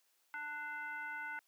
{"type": "tone with frequency modulation", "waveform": "sine", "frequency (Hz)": 1480, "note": "F#6", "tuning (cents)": 0, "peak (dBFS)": -40, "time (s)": [0.34, 1.39], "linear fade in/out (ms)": 0, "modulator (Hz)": 590, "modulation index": 0.98, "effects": ["white hiss -75 dBFS RMS until 1.47 s", "high-pass 400 Hz 12 dB/octave"]}